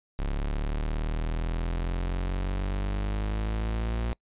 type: exponential sweep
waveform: 40% pulse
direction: up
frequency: 34.65 to 58.27 Hz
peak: -26 dBFS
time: 0.19-4.13 s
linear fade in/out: 0 ms
effects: noise-tail reverb RT60 0.1 s tail -26 dB re dry + resampled to 8000 Hz